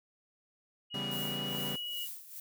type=tone with pitch glide; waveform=sine; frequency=2894 to 2912 Hz; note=F#7 to F#7; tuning=-39 to -28 cents; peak=-36 dBFS; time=0.9-2.08 s; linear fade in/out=50 ms; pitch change=+11 cents; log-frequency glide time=1.25-1.45 s
type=chord; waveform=sawtooth; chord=C# half-diminished seventh; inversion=none; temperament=equal; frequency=138.59 / 164.81 / 196 / 246.9 Hz; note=C#3 / E3 / G3 / B3; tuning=0 / 0 / 0 / 0 cents; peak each=-38 / -43 / -37 / -40 dBFS; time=0.94-1.76 s; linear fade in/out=5 ms
type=noise with tremolo; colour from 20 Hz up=violet; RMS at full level=-41 dBFS; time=1.11-2.4 s; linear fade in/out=5 ms; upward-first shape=sine; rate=2.4 Hz; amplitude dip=75%
effects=none